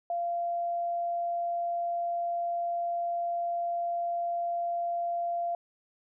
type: tone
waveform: sine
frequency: 690 Hz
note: F5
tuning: 21 cents flat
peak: -28 dBFS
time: 0.1-5.55 s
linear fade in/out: 2 ms
effects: none